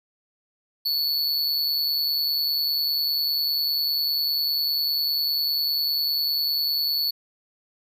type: tone with amplitude modulation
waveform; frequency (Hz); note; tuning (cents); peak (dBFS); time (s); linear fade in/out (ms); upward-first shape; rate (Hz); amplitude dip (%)
square; 4435; C#8; 0; -19; 0.85-7.11; 10; sine; 150; 70
effects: none